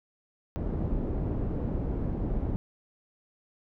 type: low-pass noise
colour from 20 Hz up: pink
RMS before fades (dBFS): -30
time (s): 0.56-2.56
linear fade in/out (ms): 0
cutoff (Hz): 370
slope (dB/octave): 12
effects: none